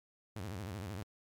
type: tone with vibrato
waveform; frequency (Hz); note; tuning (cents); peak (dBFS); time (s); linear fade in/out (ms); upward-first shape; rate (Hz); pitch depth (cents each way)
sawtooth; 98; G2; 0; -36; 0.36-1.03; 0; sine; 13; 220
effects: MP3 96 kbps